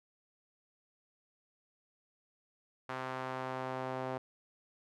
sawtooth tone with band-pass filter sweep, 130 Hz, C3, 11 cents flat, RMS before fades -39 dBFS, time 2.89-4.18 s, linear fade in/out 5 ms, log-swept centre 1200 to 700 Hz, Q 1.2, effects none

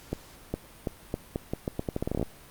accelerating click train, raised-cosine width 2 ms, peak -15 dBFS, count 18, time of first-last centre 0.13-2.228 s, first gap 410 ms, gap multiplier 0.81, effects pink hiss -51 dBFS RMS until 2.5 s + Opus 48 kbps

